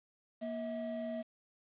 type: tone pair together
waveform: triangle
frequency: 235.7 / 644 Hz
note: A#3 / E5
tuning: +19 / -41 cents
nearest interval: octave + perfect fourth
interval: 1740 cents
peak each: -38 / -37 dBFS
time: 0.41-1.23 s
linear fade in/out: 20 ms
effects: resampled to 8000 Hz + 10-bit